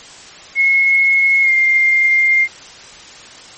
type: tone with pitch glide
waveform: sine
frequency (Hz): 2173 to 2111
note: C#7 to C7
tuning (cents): -35 to +15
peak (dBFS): -9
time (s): 0.55-2.48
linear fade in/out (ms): 50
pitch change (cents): -50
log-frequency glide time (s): 1.42-1.51
effects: white hiss -37 dBFS RMS until 3.57 s + MP3 32 kbps